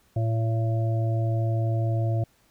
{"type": "harmonic tone", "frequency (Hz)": 112.7, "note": "A2", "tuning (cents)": 42, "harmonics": [1, 3, 5, 6], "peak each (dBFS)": [-22, -35, -37, -34], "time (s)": [0.16, 2.24], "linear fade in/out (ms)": 5, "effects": ["pink hiss -63 dBFS RMS until 2.5 s"]}